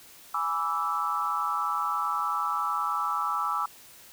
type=chord; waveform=sine; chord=E dominant seventh; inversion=first; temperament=equal with one note detuned; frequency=830.6 / 987.8 / 1158.5 / 1318.5 Hz; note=G#5 / B5 / D6 / E6; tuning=0 / 0 / -24 / 0 cents; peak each=-35 / -34 / -30 / -29 dBFS; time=0.34-3.66 s; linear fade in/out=5 ms; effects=white hiss -51 dBFS RMS until 4.12 s